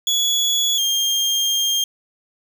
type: tone pair in turn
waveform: 30% pulse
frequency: 3384 / 3207 Hz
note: G#7 / G7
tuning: +32 / +39 cents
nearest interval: minor second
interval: 93 cents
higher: first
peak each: -14 dBFS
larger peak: neither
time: 0.07-0.78 / 0.78-1.84 s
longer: second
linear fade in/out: 2 ms
effects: none